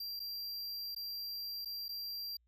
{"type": "tone with dropouts", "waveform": "square", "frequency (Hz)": 4736, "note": "D8", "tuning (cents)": 14, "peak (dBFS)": -40, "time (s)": [0, 2.37], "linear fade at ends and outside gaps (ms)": 5, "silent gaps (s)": [[0.195, 0.2], [0.949, 0.962], [1.649, 1.656], [1.883, 1.89]], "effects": ["added 59 Hz sine -70 dBFS peak until 2.47 s"]}